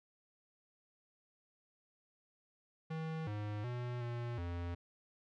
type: tone with pitch steps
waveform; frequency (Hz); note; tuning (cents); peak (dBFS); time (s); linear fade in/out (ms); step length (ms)
square; 159.9 / 104.7 / 122.3 / 119.5 / 86.6; D#3 / G#2 / B2 / A#2 / F2; +48 / +15 / -16 / +43 / -14; -39; 2.9-4.75; 10; 370
effects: low-pass 3000 Hz 12 dB/octave